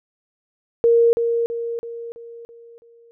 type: tone with echo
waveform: sine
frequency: 466.2 Hz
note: A#4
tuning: in tune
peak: -11 dBFS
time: 0.84-1.13 s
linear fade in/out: 0 ms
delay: 330 ms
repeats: 6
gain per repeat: -6 dB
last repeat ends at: 3.11 s
effects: none